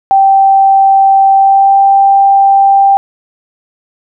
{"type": "tone with pitch glide", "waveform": "sine", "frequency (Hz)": [780, 787.7], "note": ["G5", "G5"], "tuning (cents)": [-9, 8], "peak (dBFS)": -3, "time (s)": [0.11, 2.97], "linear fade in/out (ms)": 0, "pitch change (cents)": 17, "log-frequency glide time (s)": [1.35, 1.79], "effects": []}